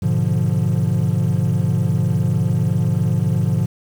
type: chord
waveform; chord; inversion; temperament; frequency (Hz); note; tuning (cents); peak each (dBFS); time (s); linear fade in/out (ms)
triangle; G# diminished seventh; none; equal; 103.83 / 123.47 / 146.83 / 174.61; G#2 / B2 / D3 / F3; 0 / 0 / 0 / 0; -18; 0.02-3.66; 10
effects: tanh soft clip ceiling -8 dBFS + 7-bit